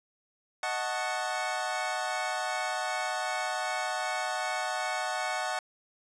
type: chord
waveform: 25% pulse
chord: D# half-diminished seventh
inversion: none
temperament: equal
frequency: 622.3 / 740 / 880 / 1108.7 Hz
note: D#5 / F#5 / A5 / C#6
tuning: 0 / 0 / 0 / 0 cents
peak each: -33 / -29 / -33 / -35 dBFS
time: 0.63-5.59 s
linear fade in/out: 2 ms
effects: resampled to 22050 Hz